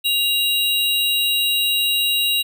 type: tone pair together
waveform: square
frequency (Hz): 2801 / 3860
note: F7 / B7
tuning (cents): +4 / -40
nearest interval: tritone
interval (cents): 556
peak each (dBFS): -20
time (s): 0.04-2.43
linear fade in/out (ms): 20
effects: none